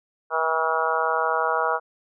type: harmonic tone with a mistuned harmonic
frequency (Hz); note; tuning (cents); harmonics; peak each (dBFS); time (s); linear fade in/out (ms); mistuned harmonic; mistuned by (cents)
161.3; E3; -37; 3 / 4 / 5 / 6 / 7 / 8 / 9; -28 / -28 / -28 / -28 / -28 / -28 / -28; 0.3-1.8; 50; 9; -35
effects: none